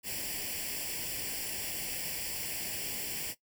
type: noise with comb filter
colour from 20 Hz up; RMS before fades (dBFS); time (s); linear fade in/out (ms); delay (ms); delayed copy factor
white; -37; 0.03-3.35; 50; 0.39; +0.8
effects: noise-tail reverb RT60 0.1 s tail -17 dB re dry